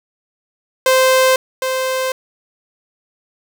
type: tone pair in turn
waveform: sawtooth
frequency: 520 / 520 Hz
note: C5 / C5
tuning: -11 / -11 cents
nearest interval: unison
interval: 0 cents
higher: neither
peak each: -6 / -13 dBFS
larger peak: first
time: 0.86-1.36 / 1.62-2.12 s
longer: neither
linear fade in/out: 2 ms
effects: none